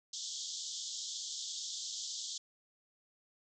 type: band-pass noise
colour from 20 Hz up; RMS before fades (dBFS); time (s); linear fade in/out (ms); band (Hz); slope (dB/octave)
white; -42; 0.13-2.38; 5; 3200 to 7400; 96
effects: none

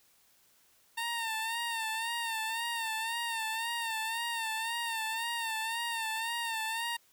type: tone with vibrato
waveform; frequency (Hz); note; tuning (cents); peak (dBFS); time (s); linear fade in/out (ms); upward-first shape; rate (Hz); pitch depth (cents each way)
15% pulse; 910; A#5; -42; -26; 0.97-6.97; 10; sine; 1.9; 59
effects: white hiss -66 dBFS RMS until 7.12 s

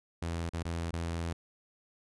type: tone with dropouts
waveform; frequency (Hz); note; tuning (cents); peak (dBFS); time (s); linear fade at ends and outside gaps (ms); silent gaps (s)
sawtooth; 83.9; E2; +31; -29; 0.22-1.33; 5; 0.493-0.534 / 0.629-0.652 / 0.909-0.93
effects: resampled to 24000 Hz

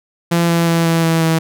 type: tone with pitch steps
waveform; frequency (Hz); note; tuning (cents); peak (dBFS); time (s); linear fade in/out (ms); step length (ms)
sawtooth; 170 / 168.44 / 166.89 / 165.35 / 163.83 / 162.32; F3 / E3 / E3 / E3 / E3 / E3; -46 / +38 / +22 / +6 / -10 / -26; -8; 0.31-1.39; 10; 180
effects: none

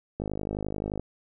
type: click train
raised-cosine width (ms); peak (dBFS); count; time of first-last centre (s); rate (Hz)
2; -18; 42; 0.2-0.996; 51.5
effects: none

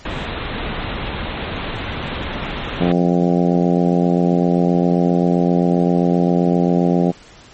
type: low-pass noise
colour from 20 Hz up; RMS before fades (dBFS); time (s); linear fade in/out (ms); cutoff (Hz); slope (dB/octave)
pink; -25; 0.05-2.92; 5; 3900; 96
type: harmonic tone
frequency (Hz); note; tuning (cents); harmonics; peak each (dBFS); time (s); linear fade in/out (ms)
87.6; F2; +6; 2 / 3 / 4 / 5 / 6 / 7 / 8 / 9; -15 / -19 / -21 / -23 / -25 / -26 / -27 / -28; 2.8-7.12; 20
effects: pink hiss -43 dBFS RMS until 7.53 s + MP3 32 kbps

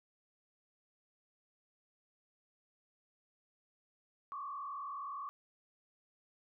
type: tone with frequency modulation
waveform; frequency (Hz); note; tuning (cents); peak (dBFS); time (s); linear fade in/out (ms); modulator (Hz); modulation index
sine; 1132; C#6; +36; -40; 4.32-5.29; 0; 40.5; 1.4
effects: none

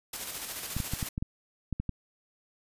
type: noise with tremolo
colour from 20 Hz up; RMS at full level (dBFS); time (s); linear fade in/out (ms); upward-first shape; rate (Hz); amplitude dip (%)
white; -36; 0.13-1.09; 5; square; 14; 35
type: clicks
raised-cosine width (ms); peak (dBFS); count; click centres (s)
5; -19; 9; 0.766 / 0.802 / 0.936 / 1.028 / 1.179 / 1.225 / 1.727 / 1.8 / 1.893
effects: resampled to 32000 Hz

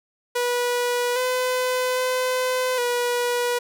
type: tone with pitch steps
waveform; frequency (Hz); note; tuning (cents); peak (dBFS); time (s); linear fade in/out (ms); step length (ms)
sawtooth; 487.5 / 506 / 509 / 485.6; B4 / B4 / C5 / B4; -23 / +42 / -48 / -29; -17; 0.35-3.59; 10; 810
effects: none

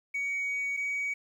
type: tone pair in turn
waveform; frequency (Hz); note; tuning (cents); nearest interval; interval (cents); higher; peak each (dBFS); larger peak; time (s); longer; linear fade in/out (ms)
sine; 2249 / 2260; C#7 / C#7; +24 / +33; unison; 9; second; -27; neither; 0.14-0.77 / 0.77-1.14; first; 10
effects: tanh soft clip ceiling -27 dBFS + 10-bit

